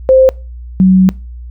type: tone pair in turn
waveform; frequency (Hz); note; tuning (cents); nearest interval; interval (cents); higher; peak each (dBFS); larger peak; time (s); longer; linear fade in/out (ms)
sine; 523.3 / 187.16; C5 / F#3; 0 / +20; octave + tritone; 1780; first; -3; neither; 0.09-0.29 / 0.8-1.09; second; 0
effects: noise-tail reverb RT60 0.3 s tail -24 dB re dry + added 60 Hz sine -25 dBFS peak until 1.5 s